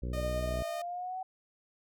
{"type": "harmonic tone", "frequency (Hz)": 61.5, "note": "B1", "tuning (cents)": -7, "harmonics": [1, 2, 3, 4, 5, 6, 7, 8, 9], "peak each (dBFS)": [-34, -40, -44, -46, -48, -50, -51, -52, -53], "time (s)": [0.02, 0.63], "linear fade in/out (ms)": 10}
{"type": "tone", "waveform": "sawtooth", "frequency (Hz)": 612, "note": "D#5", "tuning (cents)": -29, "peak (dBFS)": -35, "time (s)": [0.13, 0.82], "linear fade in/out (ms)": 5}
{"type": "linear sweep", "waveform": "sine", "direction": "up", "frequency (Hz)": [587.3, 757], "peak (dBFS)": -35, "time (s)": [0.16, 1.23], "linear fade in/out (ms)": 5}
{"effects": []}